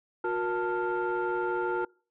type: tone cluster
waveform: sine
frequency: 361.9 / 473.7 / 886 / 1395 Hz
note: F#4 / A#4 / A5 / F6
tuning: -38 / +28 / +12 / -2 cents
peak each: -29 / -33 / -32 / -33 dBFS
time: 0.24-1.85 s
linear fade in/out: 5 ms
effects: noise-tail reverb RT60 0.4 s tail -26 dB re dry + tanh soft clip ceiling -21 dBFS